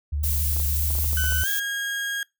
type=tone with vibrato; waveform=sine; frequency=73.42 Hz; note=D2; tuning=in tune; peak=-23 dBFS; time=0.12-1.44 s; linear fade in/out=10 ms; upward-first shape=sine; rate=14 Hz; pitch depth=46 cents each way
type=noise; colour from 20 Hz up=violet; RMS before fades=-27 dBFS; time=0.23-1.6 s; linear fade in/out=10 ms
type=clicks; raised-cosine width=1 ms; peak=-26 dBFS; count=10; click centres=0.566 / 0.6 / 0.905 / 0.953 / 0.986 / 1.044 / 1.131 / 1.241 / 1.323 / 1.437 s
type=tone with pitch glide; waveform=35% pulse; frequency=1506 to 1632.8 Hz; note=F#6 to G#6; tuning=+30 to -30 cents; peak=-24 dBFS; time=1.17-2.23 s; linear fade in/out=2 ms; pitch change=+140 cents; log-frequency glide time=1.42-1.48 s
effects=noise-tail reverb RT60 0.2 s tail -24 dB re dry